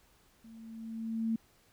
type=tone with level ramp; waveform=sine; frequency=225.1 Hz; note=A3; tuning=40 cents sharp; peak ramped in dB=-50 to -27 dBFS; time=0.44-1.36 s; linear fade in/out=5 ms; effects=pink hiss -66 dBFS RMS until 1.72 s